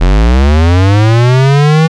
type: linear sweep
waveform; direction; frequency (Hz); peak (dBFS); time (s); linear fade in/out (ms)
square; up; 41.2 to 162.9; -5; 0-1.88; 20
effects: low-pass 5000 Hz 12 dB/octave